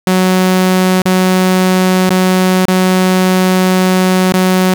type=tone with dropouts; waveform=sawtooth; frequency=185.3 Hz; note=F#3; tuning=3 cents sharp; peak=-4 dBFS; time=0.07-4.74 s; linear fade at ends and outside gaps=2 ms; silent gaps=1.019-1.055 / 2.093-2.105 / 2.654-2.681 / 4.323-4.339 s; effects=7-bit